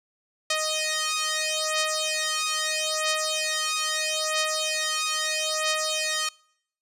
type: beating tone pair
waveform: 5% pulse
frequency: 622.3 / 623.07 Hz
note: D#5 / D#5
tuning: 0 / +2 cents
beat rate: 0.77 Hz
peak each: -16 dBFS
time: 0.5-6.29 s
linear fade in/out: 5 ms
effects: noise-tail reverb RT60 0.7 s tail -26 dB re dry + resampled to 32000 Hz